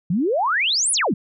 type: exponential two-way sweep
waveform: sine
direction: up then down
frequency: 157.7 to 10770 to 157.7 Hz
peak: -17 dBFS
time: 0.1-1.14 s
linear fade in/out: 5 ms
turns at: 0.92 s
effects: none